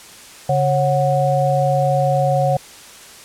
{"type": "tone cluster", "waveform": "sine", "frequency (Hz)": [140.7, 546, 735], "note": ["C#3", "C#5", "F#5"], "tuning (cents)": [26, -26, -12], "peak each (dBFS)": -18, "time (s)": [0.49, 2.57], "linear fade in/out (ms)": 5, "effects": ["white hiss -40 dBFS RMS until 3.24 s", "low-pass 10000 Hz 12 dB/octave"]}